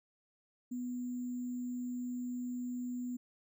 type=tone with sample-and-hold; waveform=sine; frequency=246.9 Hz; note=B3; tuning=in tune; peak=-36 dBFS; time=0.71-3.17 s; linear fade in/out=10 ms; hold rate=7350 Hz; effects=none